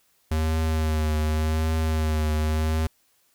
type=tone with vibrato; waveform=square; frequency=78.3 Hz; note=D#2; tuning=11 cents sharp; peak=-22 dBFS; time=0.31-2.87 s; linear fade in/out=5 ms; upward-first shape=triangle; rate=0.87 Hz; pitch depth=35 cents each way; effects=white hiss -65 dBFS RMS until 3.34 s